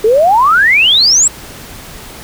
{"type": "exponential sweep", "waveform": "sine", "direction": "up", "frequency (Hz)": [415.3, 7920], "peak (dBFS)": -5, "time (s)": [0.04, 1.28], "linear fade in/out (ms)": 5, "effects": ["pink hiss -31 dBFS RMS until 2.23 s"]}